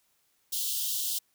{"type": "high-pass noise", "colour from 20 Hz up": "white", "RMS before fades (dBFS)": -31, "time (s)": [0.52, 1.19], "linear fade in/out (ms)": 10, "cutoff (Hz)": 2900, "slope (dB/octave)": 96, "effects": ["white hiss -71 dBFS RMS until 1.34 s"]}